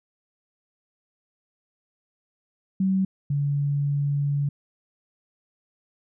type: tone pair in turn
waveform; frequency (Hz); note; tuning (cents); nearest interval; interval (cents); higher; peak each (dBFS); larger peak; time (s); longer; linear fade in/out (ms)
sine; 190.6 / 142.79; G3 / D3; -48 / -48; perfect fourth; 500; first; -19 / -21; first; 2.8-3.05 / 3.3-4.49; second; 5
effects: none